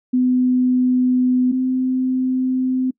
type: tone pair in turn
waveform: sine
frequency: 252.3 / 257.3 Hz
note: B3 / C4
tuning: +37 / -29 cents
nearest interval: unison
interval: 34 cents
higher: second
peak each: -13 / -16 dBFS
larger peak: first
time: 0.13-1.52 / 1.52-2.91 s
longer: neither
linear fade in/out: 10 ms
effects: noise-tail reverb RT60 0.1 s tail -24 dB re dry